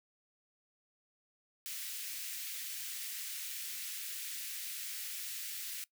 white high-pass noise, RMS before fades -42 dBFS, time 1.66-5.84 s, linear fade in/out 0 ms, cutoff 1800 Hz, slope 24 dB/octave, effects noise-tail reverb RT60 0.1 s tail -20 dB re dry

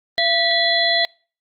harmonic tone with a mistuned harmonic, 679 Hz, F5, 49 cents flat, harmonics 1 / 3 / 5 / 6, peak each -21 / -20 / -22 / -20 dBFS, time 0.18-1.05 s, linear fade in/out 0 ms, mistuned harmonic 3, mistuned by -67 cents, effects noise-tail reverb RT60 0.4 s tail -26 dB re dry + Opus 32 kbps

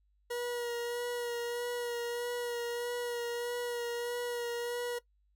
40% pulse tone with vibrato, 479.3 Hz, A#4, 48 cents sharp, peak -33 dBFS, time 0.3-4.99 s, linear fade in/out 10 ms, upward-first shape sine, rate 1.6 Hz, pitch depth 19 cents each way, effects noise-tail reverb RT60 0.1 s tail -19 dB re dry + added 50 Hz sine -68 dBFS peak until 5.35 s

